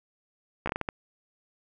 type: slowing click train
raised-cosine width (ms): 0.5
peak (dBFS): -14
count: 7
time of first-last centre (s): 0.66-0.889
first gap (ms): 14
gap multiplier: 1.4
effects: none